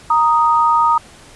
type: tone pair together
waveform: sine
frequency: 932.3 / 1244.5 Hz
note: A#5 / D#6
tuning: 0 / 0 cents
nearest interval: perfect fourth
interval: 500 cents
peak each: -13 dBFS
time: 0.1-0.98 s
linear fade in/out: 5 ms
effects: pink hiss -42 dBFS RMS until 1.35 s + resampled to 24000 Hz